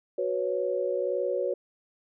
sine chord, F# suspended fourth, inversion none, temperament just, 370 / 493.3 / 555 Hz, F#4 / B4 / C#5, 0 / -2 / +2 cents, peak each -31 / -30 / -29 dBFS, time 0.18-1.54 s, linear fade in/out 5 ms, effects none

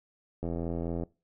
click train, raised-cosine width 2 ms, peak -21 dBFS, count 52, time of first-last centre 0.43-1.035 s, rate 84.3 Hz, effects noise-tail reverb RT60 0.3 s tail -22 dB re dry

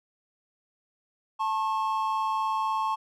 triangle tone pair together, 880 / 1083.9 Hz, A5 / C#6, 0 / -39 cents, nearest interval major third, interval 361 cents, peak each -26 / -26 dBFS, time 1.39-2.96 s, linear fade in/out 20 ms, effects none

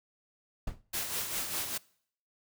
brown noise with exponential decay, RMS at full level -27 dBFS, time 0.67-0.82 s, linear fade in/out 5 ms, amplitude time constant 31 ms
white noise with tremolo, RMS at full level -33 dBFS, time 0.93-1.78 s, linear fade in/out 10 ms, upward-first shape sine, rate 5 Hz, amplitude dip 50%
effects noise-tail reverb RT60 0.6 s tail -23 dB re dry

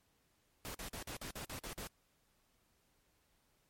pink noise bursts, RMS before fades -45 dBFS, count 9, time 0.65-1.872 s, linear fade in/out 0 ms, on 94 ms, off 47 ms, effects pink hiss -75 dBFS RMS until 3.69 s + MP3 64 kbps

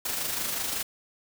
white noise with amplitude modulation, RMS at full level -29 dBFS, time 0.05-0.83 s, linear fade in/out 5 ms, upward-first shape sine, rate 25.4 Hz, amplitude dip 40%, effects none

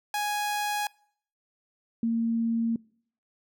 sawtooth / sine tone pair in turn, 830.6 / 229.4 Hz, G#5 / A#3, 0 / -28 cents, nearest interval octave + minor seventh, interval 2228 cents, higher first, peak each -23 dBFS, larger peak neither, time 0.14-0.87 / 2.03-2.76 s, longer neither, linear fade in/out 2 ms, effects noise-tail reverb RT60 0.6 s tail -25 dB re dry

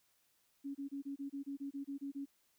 sine tone bursts, 278.6 Hz, C#4, 9 cents sharp, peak -39 dBFS, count 12, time 0.64-2.257 s, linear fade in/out 20 ms, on 110 ms, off 27 ms, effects white hiss -75 dBFS RMS until 2.58 s

